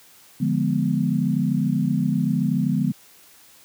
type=chord; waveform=sine; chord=D diminished seventh; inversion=none; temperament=equal; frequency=146.83 / 174.61 / 207.7 / 246.9 Hz; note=D3 / F3 / Ab3 / Cb4; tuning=0 / 0 / 0 / 0 cents; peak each=-24 dBFS; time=0.4-2.92 s; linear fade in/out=10 ms; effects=white hiss -51 dBFS RMS until 3.64 s + high-pass 80 Hz 12 dB/octave